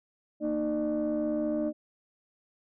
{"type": "tone cluster", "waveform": "sine", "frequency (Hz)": [231.4, 306.4, 600], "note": ["A#3", "D#4", "D5"], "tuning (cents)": [-13, -27, 37], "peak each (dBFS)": [-32, -28, -30], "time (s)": [0.4, 1.73], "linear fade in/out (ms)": 50, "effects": ["tanh soft clip ceiling -22 dBFS"]}